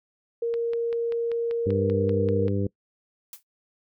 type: tone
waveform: sine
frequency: 466.2 Hz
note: A#4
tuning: in tune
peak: -23 dBFS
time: 0.42-2.48 s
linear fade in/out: 5 ms
type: click train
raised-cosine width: 0.3 ms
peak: -25 dBFS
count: 11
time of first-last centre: 0.54-2.482 s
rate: 5.15 Hz
type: harmonic tone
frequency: 99.5 Hz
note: G2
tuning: 26 cents sharp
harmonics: 1 / 2 / 3 / 4 / 5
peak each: -26 / -29 / -31 / -32 / -33 dBFS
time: 1.66-2.67 s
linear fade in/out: 5 ms
type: noise with exponential decay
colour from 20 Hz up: blue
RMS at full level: -36 dBFS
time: 3.33-3.43 s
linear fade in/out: 1 ms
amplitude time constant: 21 ms
effects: noise-tail reverb RT60 0.1 s tail -23 dB re dry